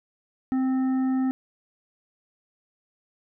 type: harmonic tone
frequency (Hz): 261.1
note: C4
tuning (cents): -3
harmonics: 1 / 3 / 5 / 7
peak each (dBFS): -21 / -37 / -44 / -47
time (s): 0.52-1.31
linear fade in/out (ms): 0
effects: none